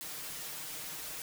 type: noise with comb filter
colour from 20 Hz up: white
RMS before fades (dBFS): -42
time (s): 0.01-1.22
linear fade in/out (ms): 0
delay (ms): 6.5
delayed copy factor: +0.95
effects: none